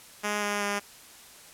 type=tone with pitch steps; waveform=5% pulse; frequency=207.7 / 205.4 / 203.2 Hz; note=G#3 / G#3 / G#3; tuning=0 / -19 / -38 cents; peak=-16 dBFS; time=0.23-0.8 s; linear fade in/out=20 ms; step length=190 ms; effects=white hiss -50 dBFS RMS until 1.53 s + low-pass 12000 Hz 12 dB/octave